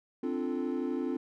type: chord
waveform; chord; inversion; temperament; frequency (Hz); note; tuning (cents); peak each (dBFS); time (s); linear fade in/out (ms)
triangle; D minor seventh; third; equal with one note detuned; 261.6 / 293.7 / 346.4 / 440; C4 / D4 / F4 / A4; 0 / 0 / -14 / 0; -31 / -34 / -33 / -37; 0.23-1.17; 5
effects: tanh soft clip ceiling -20 dBFS